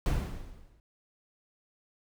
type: noise with exponential decay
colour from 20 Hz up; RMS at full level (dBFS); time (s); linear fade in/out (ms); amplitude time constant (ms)
brown; -23; 0.06-0.8; 1; 160
effects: none